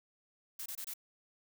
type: noise bursts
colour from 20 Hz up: blue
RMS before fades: -42 dBFS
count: 4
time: 0.59-0.938 s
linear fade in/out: 5 ms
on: 69 ms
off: 24 ms
effects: none